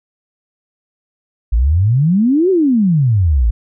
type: exponential two-way sweep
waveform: sine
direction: up then down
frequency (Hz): 51.91 to 392 to 51.91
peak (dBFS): -9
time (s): 1.52-3.51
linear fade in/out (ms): 10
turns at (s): 2.5
effects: none